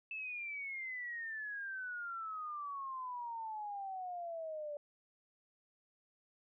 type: exponential sweep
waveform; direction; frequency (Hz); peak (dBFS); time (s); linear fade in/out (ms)
sine; down; 2641 to 579; -40; 0.11-4.77; 2
effects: none